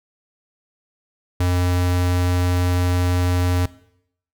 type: tone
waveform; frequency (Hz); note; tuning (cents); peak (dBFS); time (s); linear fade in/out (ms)
square; 89.4; F2; +41; -17; 1.4-3.66; 5
effects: noise-tail reverb RT60 0.7 s tail -18 dB re dry